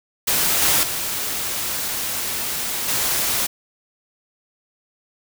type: noise with level steps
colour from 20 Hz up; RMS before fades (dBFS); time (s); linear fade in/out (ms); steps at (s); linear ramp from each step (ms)
white; -19 / -17 / -25 / -21; 0.27-3.47; 10; 0.62 / 0.83 / 2.88; 2
effects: none